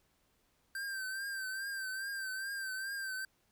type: tone with vibrato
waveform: square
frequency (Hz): 1568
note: G6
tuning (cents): 0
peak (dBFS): -38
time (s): 0.75-3.25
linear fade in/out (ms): 2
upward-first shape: triangle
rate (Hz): 2.4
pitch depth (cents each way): 61
effects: pink hiss -74 dBFS RMS until 3.51 s